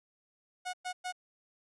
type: tone bursts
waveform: sawtooth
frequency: 730 Hz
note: F#5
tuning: 24 cents flat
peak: -31 dBFS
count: 3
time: 0.65-1.125 s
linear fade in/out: 20 ms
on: 85 ms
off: 110 ms
effects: resampled to 24000 Hz

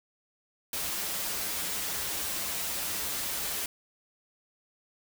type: noise with comb filter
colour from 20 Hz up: white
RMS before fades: -33 dBFS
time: 0.73-3.66 s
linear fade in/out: 2 ms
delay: 8 ms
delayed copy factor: -0.6
effects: none

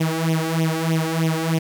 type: tone with flanger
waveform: sawtooth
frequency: 161.7 Hz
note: E3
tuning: 33 cents flat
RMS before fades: -21 dBFS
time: 0-1.59 s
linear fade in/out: 10 ms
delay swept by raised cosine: 0.32 to 2.62 ms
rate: 3.2 Hz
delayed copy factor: +0.85
effects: 9-bit

